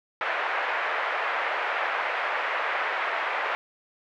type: band-pass noise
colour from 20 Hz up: white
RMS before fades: -28 dBFS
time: 0.21-3.55 s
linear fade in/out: 0 ms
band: 530 to 2100 Hz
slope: 24 dB/octave
effects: none